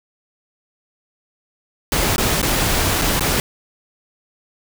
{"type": "noise with dropouts", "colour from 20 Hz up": "pink", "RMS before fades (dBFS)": -18, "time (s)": [1.92, 3.4], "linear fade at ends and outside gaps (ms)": 1, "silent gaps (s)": [[2.161, 2.181], [2.416, 2.428], [3.015, 3.019], [3.195, 3.207]], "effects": []}